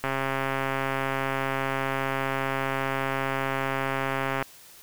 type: click train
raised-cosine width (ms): 0.5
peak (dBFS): -12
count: 593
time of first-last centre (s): 0.04-4.425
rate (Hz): 135
effects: white hiss -50 dBFS RMS until 4.82 s